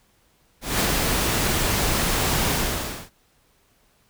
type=noise with ADSR envelope; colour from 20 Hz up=pink; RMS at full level=-20 dBFS; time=0.61-3.1 s; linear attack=200 ms; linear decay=54 ms; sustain=-2 dB; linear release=590 ms; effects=pink hiss -62 dBFS RMS until 4.09 s

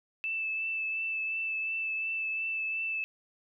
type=tone with vibrato; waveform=sine; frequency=2637 Hz; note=E7; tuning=in tune; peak=-30 dBFS; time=0.24-3.04 s; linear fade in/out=0 ms; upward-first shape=triangle; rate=2.8 Hz; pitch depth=19 cents each way; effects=none

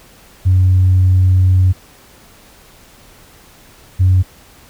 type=tone pair in turn; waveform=sine; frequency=92.5 / 92.5 Hz; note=F#2 / F#2; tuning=0 / 0 cents; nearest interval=unison; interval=0 cents; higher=neither; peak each=-6 dBFS; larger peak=neither; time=0.45-1.73 / 3.99-4.23 s; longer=first; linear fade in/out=20 ms; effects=tanh soft clip ceiling -4 dBFS + pink hiss -44 dBFS RMS until 4.69 s

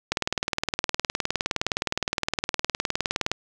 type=click train; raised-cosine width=0.2 ms; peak=-6 dBFS; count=63; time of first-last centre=0.12-3.316 s; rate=19.4 Hz; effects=none

